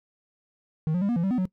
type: tone with pitch steps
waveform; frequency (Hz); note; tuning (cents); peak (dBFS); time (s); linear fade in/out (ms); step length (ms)
triangle; 156.9 / 179.1 / 200.1 / 239.5 / 169.3 / 193 / 251.7 / 185.1; D#3 / F3 / G3 / A#3 / E3 / G3 / B3 / F#3; +15 / +44 / +36 / +47 / +46 / -27 / +33 / +1; -20; 0.87-1.454; 0; 73
effects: noise-tail reverb RT60 0.1 s tail -21 dB re dry